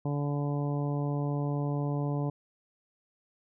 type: harmonic tone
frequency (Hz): 144.2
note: D3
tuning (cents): -31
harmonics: 1 / 2 / 3 / 4 / 5 / 6 / 7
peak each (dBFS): -29 / -35 / -39 / -41 / -43 / -45 / -46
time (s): 0.05-2.3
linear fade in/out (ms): 5
effects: none